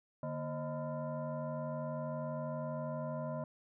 sine tone with frequency modulation, 236.8 Hz, A#3, 27 cents sharp, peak -36 dBFS, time 0.23-3.44 s, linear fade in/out 2 ms, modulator 386 Hz, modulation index 1.7, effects none

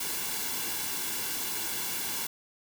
white noise with comb filter, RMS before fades -33 dBFS, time 0-2.27 s, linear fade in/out 5 ms, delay 1.6 ms, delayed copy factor -0.6, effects none

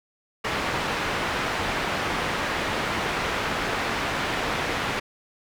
white low-pass noise, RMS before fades -27 dBFS, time 0.44-5 s, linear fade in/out 10 ms, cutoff 2000 Hz, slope 12 dB/octave, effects none

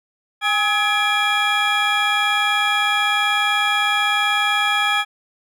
triangle tone cluster, 818 / 1274 / 1689 / 2373 / 3316 Hz, G#5 / D#6 / G#6 / D7 / G#7, -26 / +41 / +29 / +17 / -3 cents, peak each -21 dBFS, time 0.41-5.05 s, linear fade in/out 50 ms, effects none

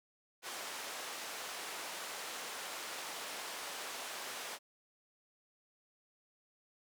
pink band-pass noise, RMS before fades -44 dBFS, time 0.42-4.59 s, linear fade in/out 50 ms, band 600 to 11000 Hz, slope 12 dB/octave, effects none

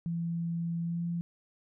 sine tone with pitch glide, 168.5 to 170.95 Hz, E3 to F3, +38 to -37 cents, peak -30 dBFS, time 0.06-1.21 s, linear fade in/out 0 ms, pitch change +25 cents, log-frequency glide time 0.81-1.04 s, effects none

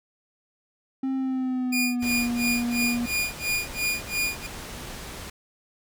triangle tone with pitch glide, 265.5 to 239.3 Hz, C4 to A#3, +25 to +46 cents, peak -22 dBFS, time 1.03-3.06 s, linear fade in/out 5 ms, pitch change -179 cents, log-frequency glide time 1.15-2.2 s
sawtooth tone with tremolo, 2431 Hz, D#7, 41 cents flat, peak -19 dBFS, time 1.72-4.47 s, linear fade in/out 10 ms, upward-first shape sine, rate 2.9 Hz, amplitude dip 100%
pink low-pass noise, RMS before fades -38 dBFS, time 2.02-5.3 s, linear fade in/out 5 ms, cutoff 12000 Hz, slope 12 dB/octave
effects none

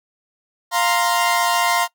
sawtooth chord, F suspended fourth, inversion none, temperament equal, 698.5 / 932.3 / 1046.5 Hz, F5 / Bb5 / C6, 0 / 0 / 0 cents, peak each -17 dBFS, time 0.71-1.88 s, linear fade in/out 50 ms, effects noise-tail reverb RT60 0.1 s tail -20 dB re dry

